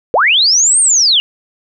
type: linear two-way sweep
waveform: sine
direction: up then down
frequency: 412.8 to 8870 to 2768 Hz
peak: -7 dBFS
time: 0.14-1.2 s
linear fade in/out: 0 ms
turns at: 0.8 s
effects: none